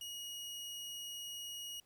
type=tone; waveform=sawtooth; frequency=2890 Hz; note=F#7; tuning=41 cents flat; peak=-40 dBFS; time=0.01-1.8 s; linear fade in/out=2 ms; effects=pink hiss -72 dBFS RMS until 1.85 s